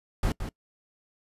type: noise with echo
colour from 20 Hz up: brown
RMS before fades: -25 dBFS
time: 0.23-0.32 s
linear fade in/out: 2 ms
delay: 170 ms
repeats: 1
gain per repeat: -8 dB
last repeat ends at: 0.49 s
effects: noise-tail reverb RT60 0.1 s tail -23 dB re dry + resampled to 32000 Hz